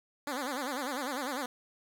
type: tone with vibrato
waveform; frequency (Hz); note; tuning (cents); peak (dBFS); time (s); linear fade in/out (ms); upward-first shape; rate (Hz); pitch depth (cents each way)
10% pulse; 270; C#4; -45; -25; 0.27-1.46; 2; sine; 10; 170
effects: none